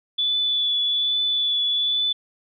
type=tone with vibrato; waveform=sine; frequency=3458 Hz; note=A7; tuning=31 cents flat; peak=-19 dBFS; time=0.18-2.13 s; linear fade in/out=10 ms; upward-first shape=triangle; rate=1.2 Hz; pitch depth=19 cents each way; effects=none